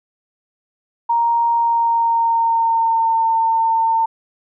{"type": "tone with pitch glide", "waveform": "sine", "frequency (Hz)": [934, 904.3], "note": ["A#5", "A5"], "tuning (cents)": [3, 47], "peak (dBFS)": -13, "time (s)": [1.09, 4.06], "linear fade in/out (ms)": 10, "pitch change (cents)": -56, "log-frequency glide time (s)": [1.51, 3.22], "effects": []}